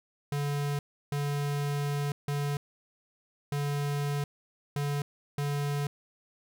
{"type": "tone bursts at uneven times", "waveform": "square", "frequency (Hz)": 143.9, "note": "D3", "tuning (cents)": -35, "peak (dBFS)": -29, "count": 6, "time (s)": [[0.32, 0.79], [1.12, 2.12], [2.28, 2.57], [3.52, 4.24], [4.76, 5.02], [5.38, 5.87]], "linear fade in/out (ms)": 2, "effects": []}